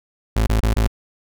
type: tone bursts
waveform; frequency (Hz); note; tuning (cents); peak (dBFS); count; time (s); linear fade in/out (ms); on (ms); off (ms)
35% pulse; 54.7; A1; -9; -13; 4; 0.36-0.875; 5; 110; 25
effects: none